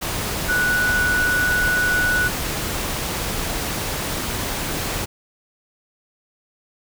sine tone in noise, 1475 Hz, F#6, 6 cents flat, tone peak -17 dBFS, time 0.48-2.29 s, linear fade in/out 20 ms, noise pink, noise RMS -25 dBFS, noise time 0.01-5.06 s, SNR +5 dB, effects none

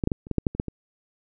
clicks, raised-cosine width 3 ms, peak -11 / -8 / -11 / -27 / -13 / -8 / -8 / -22 / -9 / -18 dBFS, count 10, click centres 0.038 / 0.074 / 0.118 / 0.269 / 0.313 / 0.383 / 0.468 / 0.55 / 0.599 / 0.683 s, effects none

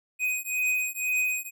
square beating tone pair, 2500 / 2502 Hz, D#7 / D#7, +8 / +9 cents, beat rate 2 Hz, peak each -29 dBFS, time 0.19-1.51 s, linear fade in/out 50 ms, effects none

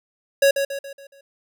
square tone with echo, 554.4 Hz, C#5, in tune, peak -13 dBFS, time 0.42-0.51 s, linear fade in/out 5 ms, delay 140 ms, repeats 5, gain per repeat -7 dB, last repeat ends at 1.21 s, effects none

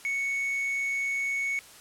triangle tone, 2218 Hz, C#7, in tune, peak -25 dBFS, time 0.05-1.59 s, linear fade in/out 0 ms, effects white hiss -50 dBFS RMS until 1.8 s + low-pass 11000 Hz 12 dB/octave

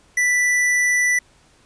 square tone, 1975.5 Hz, B6, in tune, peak -16 dBFS, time 0.17-1.19 s, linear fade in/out 5 ms, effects pink hiss -55 dBFS RMS until 1.65 s + resampled to 22050 Hz

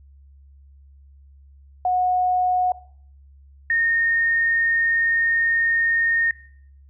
sine tone pair in turn, 730 / 1839.5 Hz, F#5 / A#6, -24 / -24 cents, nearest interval octave + major third, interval 1600 cents, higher second, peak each -17 dBFS, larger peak neither, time 1.85-2.72 / 3.7-6.31 s, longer second, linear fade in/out 2 ms, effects noise-tail reverb RT60 0.6 s tail -19 dB re dry + added 69 Hz sine -46 dBFS peak until 6.89 s

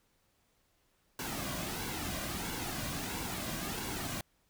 pink noise with flanger, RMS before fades -38 dBFS, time 1.19-4.21 s, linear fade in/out 2 ms, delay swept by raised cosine 1.6 to 2.31 ms, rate 1.5 Hz, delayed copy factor -0.55, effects pink hiss -73 dBFS RMS until 4.49 s

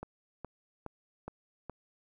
click train, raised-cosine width 1 ms, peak -26 dBFS, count 5, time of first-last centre 0.03-1.697 s, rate 2.4 Hz, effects 11-bit

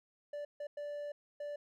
triangle tone bursts at uneven times, 584 Hz, D5, 10 cents flat, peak -37 dBFS, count 4, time 0.33-0.45 / 0.6-0.67 / 0.77-1.12 / 1.4-1.56 s, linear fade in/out 5 ms, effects none

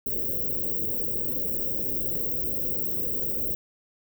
white band-stop noise, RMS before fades -28 dBFS, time 0.06-3.55 s, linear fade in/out 2 ms, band 560 to 16000 Hz, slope 96 dB/octave, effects none

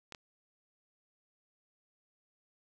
clicks, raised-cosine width 0.2 ms, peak -28 dBFS, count 2, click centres 0.123 / 0.148 s, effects none

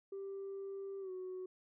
sine tone with pitch glide, 392 to 370.2 Hz, G4 to F#4, 0 to +1 cents, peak -40 dBFS, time 0.12-1.46 s, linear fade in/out 5 ms, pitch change -99 cents, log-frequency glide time 1-1.11 s, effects tanh soft clip ceiling -39 dBFS

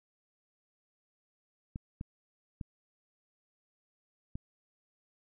clicks, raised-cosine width 5 ms, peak -26 dBFS, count 4, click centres 1.759 / 2.011 / 2.612 / 4.355 s, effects none

